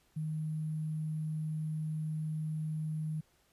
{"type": "tone with sample-and-hold", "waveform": "sine", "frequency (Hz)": 155.56, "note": "D#3", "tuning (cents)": 0, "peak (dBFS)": -33, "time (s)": [0.16, 3.21], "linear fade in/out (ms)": 10, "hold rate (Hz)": 11025, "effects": ["pink hiss -70 dBFS RMS until 3.52 s", "resampled to 32000 Hz"]}